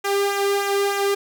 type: tone with flanger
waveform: sawtooth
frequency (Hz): 400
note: G4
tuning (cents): +35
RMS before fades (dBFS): -21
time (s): 0.04-1.15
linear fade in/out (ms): 10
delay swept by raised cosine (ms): 0.21 to 1.21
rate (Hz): 3.3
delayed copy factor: -0.6
effects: none

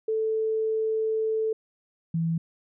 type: tone pair in turn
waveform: sine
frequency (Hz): 440 / 164.81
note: A4 / E3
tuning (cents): 0 / 0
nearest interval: octave + perfect fourth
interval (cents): 1700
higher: first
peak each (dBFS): -23 / -23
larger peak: neither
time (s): 0.08-1.53 / 2.14-2.38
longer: first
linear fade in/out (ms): 5
effects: none

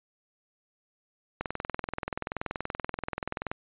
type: click train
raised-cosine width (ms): 0.5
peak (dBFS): -16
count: 45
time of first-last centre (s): 1.41-3.515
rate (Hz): 20.9
effects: resampled to 8000 Hz

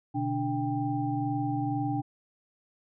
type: tone cluster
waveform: sine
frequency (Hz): 123.6 / 145.7 / 293 / 791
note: B2 / D3 / D4 / G5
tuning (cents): +2 / -13 / -4 / +15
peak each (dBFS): -32 / -39 / -30 / -33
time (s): 0.14-2.02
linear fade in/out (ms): 20
effects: none

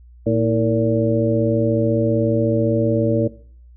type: harmonic tone with a mistuned harmonic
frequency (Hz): 114.5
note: A#2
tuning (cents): -31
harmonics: 1 / 2 / 3 / 4 / 5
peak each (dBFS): -21 / -21 / -21 / -21 / -21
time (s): 0.26-3.28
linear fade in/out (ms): 10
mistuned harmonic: 3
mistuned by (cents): -96
effects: noise-tail reverb RT60 0.5 s tail -18 dB re dry + added 60 Hz sine -42 dBFS peak until 3.76 s

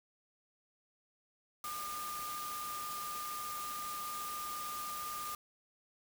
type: tone in noise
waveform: sine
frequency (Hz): 1208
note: D6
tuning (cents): +48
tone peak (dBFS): -40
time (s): 1.64-5.35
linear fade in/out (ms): 2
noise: white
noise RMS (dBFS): -45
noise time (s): 1.64-5.35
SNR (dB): +2
effects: none

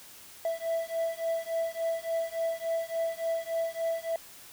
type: beating tone pair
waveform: triangle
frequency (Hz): 659.3 / 662.8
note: E5 / E5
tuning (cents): 0 / +9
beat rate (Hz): 3.5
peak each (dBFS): -30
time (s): 0.45-4.16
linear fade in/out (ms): 2
effects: white hiss -50 dBFS RMS until 4.52 s

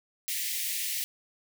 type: high-pass noise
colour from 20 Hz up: white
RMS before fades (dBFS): -32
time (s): 0.28-1.04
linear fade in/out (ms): 0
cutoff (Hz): 1800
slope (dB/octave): 96
effects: none

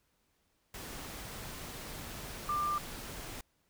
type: tone in noise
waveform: sine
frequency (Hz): 1190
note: D6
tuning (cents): +22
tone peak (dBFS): -30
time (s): 2.49-2.78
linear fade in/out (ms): 2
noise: pink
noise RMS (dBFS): -44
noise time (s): 0.74-3.41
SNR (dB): +11
effects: pink hiss -75 dBFS RMS until 3.69 s

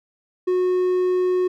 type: tone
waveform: triangle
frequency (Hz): 365.1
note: F#4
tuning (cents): -23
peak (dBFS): -15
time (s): 0.47-1.48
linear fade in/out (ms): 10
effects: none

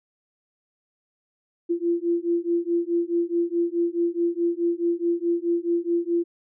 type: beating tone pair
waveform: sine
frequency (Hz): 340 / 344.7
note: F4 / F4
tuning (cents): -46 / -23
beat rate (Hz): 4.7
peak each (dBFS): -24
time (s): 1.69-6.24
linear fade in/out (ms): 20
effects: none

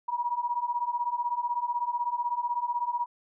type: beating tone pair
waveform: sine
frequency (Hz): 951 / 967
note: A#5 / B5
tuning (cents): +34 / -37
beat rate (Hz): 16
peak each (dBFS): -31 / -29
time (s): 0.08-3.06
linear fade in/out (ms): 10
effects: none

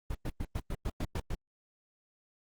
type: noise bursts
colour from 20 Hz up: brown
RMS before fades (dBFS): -33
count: 9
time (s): 0.1-1.35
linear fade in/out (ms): 5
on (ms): 50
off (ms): 100
effects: Opus 24 kbps

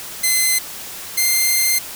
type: tone pair in turn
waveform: 5% pulse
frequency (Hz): 2056 / 2096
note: C7 / C7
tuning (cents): -31 / +2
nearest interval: unison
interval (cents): 33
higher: second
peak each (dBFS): -4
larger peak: neither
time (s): 0.23-0.59 / 1.17-1.79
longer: second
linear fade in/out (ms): 10
effects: white hiss -32 dBFS RMS until 1.95 s

